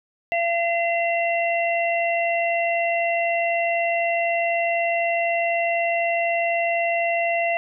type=harmonic tone; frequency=681 Hz; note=F5; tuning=44 cents flat; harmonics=1 / 3 / 4; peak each=-21 / -26 / -27 dBFS; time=0.32-7.57 s; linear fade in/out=0 ms; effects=none